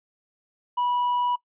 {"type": "tone", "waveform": "triangle", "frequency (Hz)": 978, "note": "B5", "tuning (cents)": -17, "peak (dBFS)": -20, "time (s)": [0.77, 1.36], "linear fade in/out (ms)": 10, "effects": ["noise-tail reverb RT60 0.1 s tail -22 dB re dry", "resampled to 8000 Hz"]}